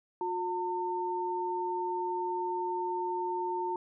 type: tone pair together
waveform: sine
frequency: 358.8 / 905 Hz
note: F4 / A5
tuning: +47 / +48 cents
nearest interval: octave + major third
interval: 1601 cents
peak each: -34 / -32 dBFS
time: 0.21-3.76 s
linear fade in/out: 2 ms
effects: none